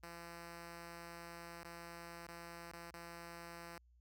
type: tone with dropouts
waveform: 5% pulse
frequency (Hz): 170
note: F3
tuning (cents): -46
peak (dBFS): -38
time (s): 0.03-3.78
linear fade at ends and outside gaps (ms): 2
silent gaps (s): 1.633-1.647 / 2.268-2.283 / 2.715-2.733 / 2.907-2.939
effects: added 60 Hz sine -65 dBFS peak until 4 s